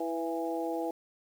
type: harmonic tone with a mistuned harmonic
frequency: 164.81 Hz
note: E3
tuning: in tune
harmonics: 2 / 3 / 4 / 5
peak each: -34 / -36 / -37 / -38 dBFS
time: 0-0.91 s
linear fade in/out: 5 ms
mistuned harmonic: 4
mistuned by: +28 cents
effects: 9-bit